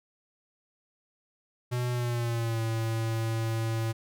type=tone with pitch glide; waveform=square; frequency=123.1 to 112.88 Hz; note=B2 to A2; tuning=-5 to +45 cents; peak=-28 dBFS; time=1.71-3.93 s; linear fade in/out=20 ms; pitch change=-150 cents; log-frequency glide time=1.91-2.61 s; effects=none